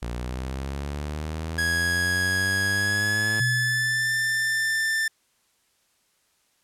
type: linear sweep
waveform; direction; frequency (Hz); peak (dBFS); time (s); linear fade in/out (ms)
sawtooth; up; 58.27 to 109.9; -25; 0.02-3.4; 0
type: tone with pitch glide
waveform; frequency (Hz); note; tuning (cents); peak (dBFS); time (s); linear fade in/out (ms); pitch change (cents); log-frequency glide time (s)
45% pulse; 1661.2 to 1780.4; G#6 to A6; 0 to +20; -22; 1.58-5.08; 5; +120; 2.71-4.13
type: tone with exponential decay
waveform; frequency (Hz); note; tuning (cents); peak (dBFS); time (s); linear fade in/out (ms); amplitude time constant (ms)
sine; 123.47; B2; 0; -22; 3.4-5.06; 5; 360
effects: white hiss -67 dBFS RMS until 6.63 s + low-pass 11000 Hz 12 dB/octave